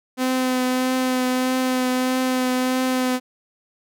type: tone with vibrato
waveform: sawtooth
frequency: 255.6 Hz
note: C4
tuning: 40 cents flat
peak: -15 dBFS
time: 0.17-3.2 s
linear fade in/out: 50 ms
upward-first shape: triangle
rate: 1.6 Hz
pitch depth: 18 cents each way
effects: none